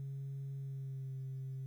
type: tone with pitch glide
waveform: sine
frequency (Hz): 136.9 to 132.85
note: C#3 to C3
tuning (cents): -21 to +27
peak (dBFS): -38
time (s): 0-1.66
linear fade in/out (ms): 0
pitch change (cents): -52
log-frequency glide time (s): 0.56-1.14
effects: tanh soft clip ceiling -38 dBFS + 12-bit